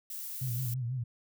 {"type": "noise", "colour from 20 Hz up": "violet", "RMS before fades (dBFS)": -40, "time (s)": [0.1, 0.74], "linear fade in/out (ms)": 2}
{"type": "tone with vibrato", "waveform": "sine", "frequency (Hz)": 123.6, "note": "B2", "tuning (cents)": 2, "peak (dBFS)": -31, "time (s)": [0.41, 1.04], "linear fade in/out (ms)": 10, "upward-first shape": "sine", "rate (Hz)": 6.1, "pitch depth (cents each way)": 110}
{"effects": []}